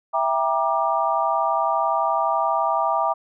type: chord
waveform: sine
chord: E half-diminished seventh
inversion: none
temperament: just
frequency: 659.3 / 791.1 / 949.3 / 1186.7 Hz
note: E5 / G5 / Bb5 / D6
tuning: 0 / +16 / +31 / +18 cents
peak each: -24 dBFS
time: 0.13-3.14 s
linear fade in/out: 20 ms
effects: none